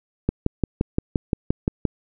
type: click train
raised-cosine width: 3 ms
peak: -6 dBFS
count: 10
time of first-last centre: 0.29-1.853 s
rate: 5.76 Hz
effects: none